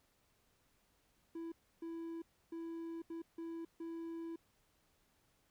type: tone bursts at uneven times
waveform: triangle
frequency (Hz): 331.4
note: E4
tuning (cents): +9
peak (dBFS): -40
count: 6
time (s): 1.35-1.52 / 1.82-2.22 / 2.52-3.02 / 3.1-3.22 / 3.38-3.65 / 3.8-4.36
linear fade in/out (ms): 5
effects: pink hiss -75 dBFS RMS until 5.5 s